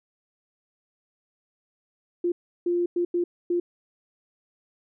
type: tone bursts at uneven times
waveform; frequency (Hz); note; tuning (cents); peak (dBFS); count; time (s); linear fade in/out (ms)
sine; 349.2; F4; 0; -21; 5; 2.24-2.32 / 2.66-2.86 / 2.96-3.05 / 3.14-3.24 / 3.5-3.6; 5
effects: none